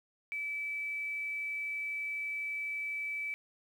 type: tone with quantisation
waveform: sine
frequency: 2306 Hz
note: D7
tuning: 32 cents flat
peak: -34 dBFS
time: 0.32-3.34 s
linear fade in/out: 0 ms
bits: 10
effects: none